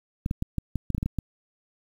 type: clicks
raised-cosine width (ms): 5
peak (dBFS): -14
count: 11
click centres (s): 0.261 / 0.311 / 0.424 / 0.583 / 0.757 / 0.903 / 0.948 / 0.981 / 1.029 / 1.06 / 1.187
effects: 8-bit